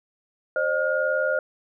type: tone cluster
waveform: sine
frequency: 528 / 609 / 1425 Hz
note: C5 / D#5 / F6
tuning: +16 / -37 / +34 cents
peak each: -25 dBFS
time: 0.56-1.39 s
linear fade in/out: 2 ms
effects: none